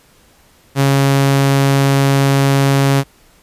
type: tone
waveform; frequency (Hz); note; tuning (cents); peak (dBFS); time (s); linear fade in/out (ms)
sawtooth; 137.8; C#3; -10; -6; 0.75-3.04; 50
effects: pink hiss -50 dBFS RMS until 3.42 s + resampled to 32000 Hz